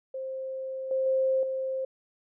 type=tone with level steps; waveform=sine; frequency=527 Hz; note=C5; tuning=12 cents sharp; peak=-32 / -24 / -22 / -28 dBFS; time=0.14-1.85 s; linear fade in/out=5 ms; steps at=0.91 / 1.06 / 1.43 s; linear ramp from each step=2 ms; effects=none